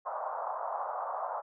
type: band-pass noise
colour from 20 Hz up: pink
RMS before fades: -36 dBFS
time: 0.05-1.42 s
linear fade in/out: 20 ms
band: 600 to 1200 Hz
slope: 48 dB/octave
effects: none